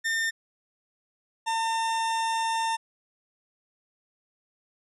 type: tone pair in turn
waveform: 40% pulse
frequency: 1809 / 904.5 Hz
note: A6 / A5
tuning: +48 / +48 cents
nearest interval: octave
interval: 1200 cents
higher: first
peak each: -24 dBFS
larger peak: neither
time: 0.04-0.31 / 1.46-2.77 s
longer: second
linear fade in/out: 20 ms
effects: resampled to 24000 Hz